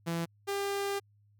sawtooth tone pair in turn, 167.8 / 399.1 Hz, E3 / G4, +31 / +31 cents, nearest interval octave + minor third, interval 1500 cents, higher second, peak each -27 dBFS, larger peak neither, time 0.06-0.26 / 0.47-1 s, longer second, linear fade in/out 20 ms, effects added 103 Hz sine -62 dBFS peak until 1.39 s

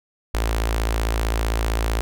sawtooth tone with notch filter, 55.5 Hz, A1, 16 cents sharp, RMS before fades -22 dBFS, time 0.34-2.01 s, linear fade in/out 0 ms, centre 160 Hz, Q 0.52, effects none

